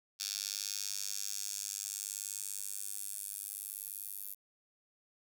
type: tone with high-pass filter sweep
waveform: 10% pulse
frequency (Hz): 100.6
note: G2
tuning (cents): +45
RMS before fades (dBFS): -41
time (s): 0.19-4.35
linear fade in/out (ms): 20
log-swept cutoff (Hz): 4900 to 12000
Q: 2.1
effects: none